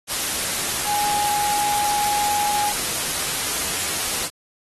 sine tone in noise, 829 Hz, G#5, 3 cents flat, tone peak -21 dBFS, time 0.85-2.73 s, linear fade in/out 50 ms, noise white, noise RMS -24 dBFS, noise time 0.07-4.3 s, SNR 0 dB, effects AAC 32 kbps

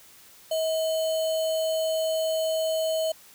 sine tone with sample-and-hold, 640 Hz, D#5, 49 cents sharp, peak -23 dBFS, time 0.51-3.12 s, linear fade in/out 5 ms, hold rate 3675 Hz, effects white hiss -52 dBFS RMS until 3.34 s

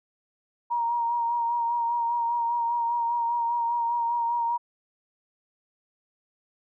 sine tone with vibrato, 941 Hz, A#5, 16 cents sharp, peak -23 dBFS, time 0.7-4.58 s, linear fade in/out 20 ms, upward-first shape sine, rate 5 Hz, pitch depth 26 cents each way, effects none

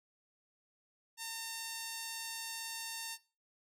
5% pulse tone, 909 Hz, A#5, 44 cents flat, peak -28 dBFS, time 1.17-3.18 s, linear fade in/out 50 ms, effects noise-tail reverb RT60 0.3 s tail -17 dB re dry + AAC 64 kbps

